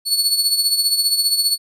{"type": "tone with tremolo", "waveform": "sawtooth", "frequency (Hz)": 4420, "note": "C#8", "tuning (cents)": -6, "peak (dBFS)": -9, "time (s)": [0.05, 1.58], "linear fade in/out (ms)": 50, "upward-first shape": "triangle", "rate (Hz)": 15, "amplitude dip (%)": 70, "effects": ["resampled to 32000 Hz"]}